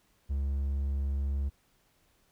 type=tone; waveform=triangle; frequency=69.3 Hz; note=C#2; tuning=in tune; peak=-26 dBFS; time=0.29-1.5 s; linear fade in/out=20 ms; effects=pink hiss -69 dBFS RMS until 2.31 s